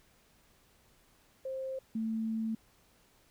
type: tone pair in turn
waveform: sine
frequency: 528 / 222.5 Hz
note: C5 / A3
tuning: +16 / +20 cents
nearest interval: octave + minor third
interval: 1496 cents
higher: first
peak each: -35 / -31 dBFS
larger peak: second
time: 1.45-1.79 / 1.95-2.55 s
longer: second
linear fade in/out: 5 ms
effects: pink hiss -66 dBFS RMS until 3.3 s